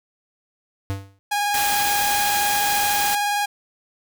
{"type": "tone with exponential decay", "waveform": "square", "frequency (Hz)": 98, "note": "G2", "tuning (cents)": 0, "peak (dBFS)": -21, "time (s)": [0.9, 1.19], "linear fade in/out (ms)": 0, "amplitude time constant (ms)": 61}
{"type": "tone with vibrato", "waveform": "sawtooth", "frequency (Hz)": 821, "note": "G#5", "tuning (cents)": -20, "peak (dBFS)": -16, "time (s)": [1.31, 3.46], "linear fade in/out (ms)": 10, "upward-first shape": "triangle", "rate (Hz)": 20, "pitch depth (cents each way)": 30}
{"type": "noise", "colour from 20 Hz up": "white", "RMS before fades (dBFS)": -25, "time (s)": [1.54, 3.15], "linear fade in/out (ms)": 2}
{"effects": []}